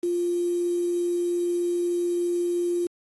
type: tone with quantisation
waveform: sine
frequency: 349.2 Hz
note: F4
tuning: in tune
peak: -22 dBFS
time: 0.03-2.87 s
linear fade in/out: 5 ms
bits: 7
effects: AAC 32 kbps